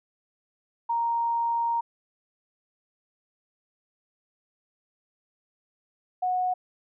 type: tone pair in turn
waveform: sine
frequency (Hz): 932.3 / 732.7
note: A#5 / F#5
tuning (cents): 0 / -17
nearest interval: major third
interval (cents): 417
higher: first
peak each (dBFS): -23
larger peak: neither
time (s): 0.89-1.81 / 6.22-6.54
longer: first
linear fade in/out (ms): 10
effects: none